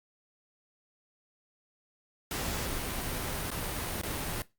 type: noise with dropouts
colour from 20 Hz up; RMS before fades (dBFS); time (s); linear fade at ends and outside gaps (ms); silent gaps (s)
pink; -34; 2.31-4.42; 1; 3.504-3.515 / 4.015-4.034
effects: noise-tail reverb RT60 0.2 s tail -18 dB re dry + Opus 48 kbps